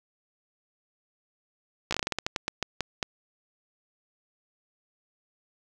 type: slowing click train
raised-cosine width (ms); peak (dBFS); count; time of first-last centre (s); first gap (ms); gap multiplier
0.2; -10; 15; 1.91-3.028; 15; 1.23
effects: none